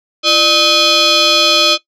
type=tone with frequency modulation; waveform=sine; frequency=337.7 Hz; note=E4; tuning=42 cents sharp; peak=-6 dBFS; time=0.23-1.78 s; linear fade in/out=50 ms; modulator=938 Hz; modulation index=5; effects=noise-tail reverb RT60 0.1 s tail -18 dB re dry + tanh soft clip ceiling -5 dBFS